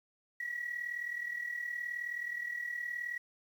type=tone with amplitude modulation; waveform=sine; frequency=1925 Hz; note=B6; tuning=45 cents flat; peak=-32 dBFS; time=0.4-3.18 s; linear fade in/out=5 ms; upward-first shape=sine; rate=39.1 Hz; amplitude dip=70%; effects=tanh soft clip ceiling -28 dBFS + 10-bit